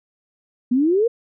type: exponential sweep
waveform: sine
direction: up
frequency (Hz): 236.4 to 486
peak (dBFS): -14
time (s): 0.71-1.08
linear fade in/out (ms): 10
effects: none